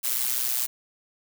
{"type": "noise with amplitude modulation", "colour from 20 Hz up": "blue", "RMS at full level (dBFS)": -23, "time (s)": [0.03, 0.67], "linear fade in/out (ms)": 20, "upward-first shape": "sine", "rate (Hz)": 124, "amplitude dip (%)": 75, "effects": []}